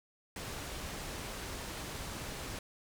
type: low-pass noise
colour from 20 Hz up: pink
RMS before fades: -42 dBFS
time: 0.36-2.59 s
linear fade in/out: 2 ms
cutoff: 11000 Hz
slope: 12 dB/octave
effects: none